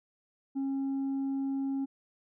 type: tone with tanh clipping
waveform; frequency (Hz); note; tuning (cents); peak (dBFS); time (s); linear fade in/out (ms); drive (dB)
sine; 272; C#4; -33; -30; 0.55-1.86; 20; 2
effects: none